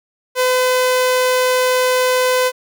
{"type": "tone", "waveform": "sawtooth", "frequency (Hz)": 507, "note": "B4", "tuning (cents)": 45, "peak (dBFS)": -9, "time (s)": [0.35, 2.52], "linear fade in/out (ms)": 50, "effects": []}